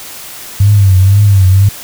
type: tone with vibrato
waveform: sine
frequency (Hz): 98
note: G2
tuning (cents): 0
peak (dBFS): -3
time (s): 0.6-1.69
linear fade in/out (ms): 5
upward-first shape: triangle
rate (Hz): 2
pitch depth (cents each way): 110
effects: white hiss -28 dBFS RMS until 1.83 s